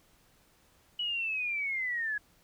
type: linear sweep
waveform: sine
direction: down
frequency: 2951 to 1662 Hz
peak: -30 dBFS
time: 0.99-2.18 s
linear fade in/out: 5 ms
effects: pink hiss -65 dBFS RMS until 2.43 s